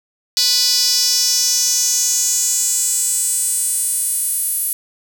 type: tone with high-pass filter sweep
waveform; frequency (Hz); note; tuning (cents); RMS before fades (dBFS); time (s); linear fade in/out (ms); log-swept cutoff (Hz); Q
sawtooth; 493.9; B4; 0; -17; 0.37-4.73; 0; 4600 to 11000; 4.6
effects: none